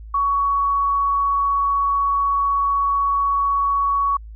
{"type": "tone", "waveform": "sine", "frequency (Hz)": 1121, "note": "C#6", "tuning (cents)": 19, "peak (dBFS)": -16, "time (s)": [0.14, 4.17], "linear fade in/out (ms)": 5, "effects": ["added 54 Hz sine -34 dBFS peak until 4.35 s"]}